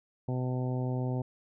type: harmonic tone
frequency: 127 Hz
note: B2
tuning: 49 cents sharp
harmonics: 1 / 2 / 3 / 4 / 5 / 6 / 7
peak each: -30 / -36 / -40 / -42 / -44 / -46 / -47 dBFS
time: 0.28-1.22 s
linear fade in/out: 5 ms
effects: none